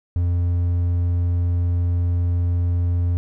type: tone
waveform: triangle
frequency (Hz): 87.31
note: F2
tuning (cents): 0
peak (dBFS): -15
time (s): 0.16-3.17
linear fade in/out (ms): 0
effects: none